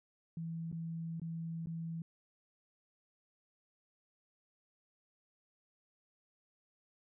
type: tone with dropouts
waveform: sine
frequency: 164.81 Hz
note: E3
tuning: in tune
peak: -38 dBFS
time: 0.37-2.02 s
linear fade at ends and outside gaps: 2 ms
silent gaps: 0.716-0.726 / 1.198-1.217 / 1.66-1.67 s
effects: none